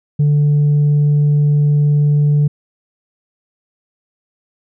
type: tone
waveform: sine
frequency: 146.83 Hz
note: D3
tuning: in tune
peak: -7 dBFS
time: 0.19-2.48 s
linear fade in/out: 10 ms
effects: tanh soft clip ceiling -8 dBFS